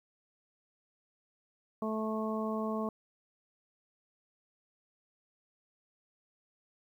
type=harmonic tone; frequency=218.4 Hz; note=A3; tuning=13 cents flat; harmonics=1 / 2 / 3 / 4 / 5; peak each=-34 / -38 / -39 / -45 / -40 dBFS; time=1.82-2.89 s; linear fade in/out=2 ms; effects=11-bit